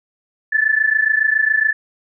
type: tone pair together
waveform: sine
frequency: 1732.8 / 1760 Hz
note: A6 / A6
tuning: -27 / 0 cents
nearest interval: unison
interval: 27 cents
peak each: -16 dBFS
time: 0.52-1.73 s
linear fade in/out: 10 ms
effects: none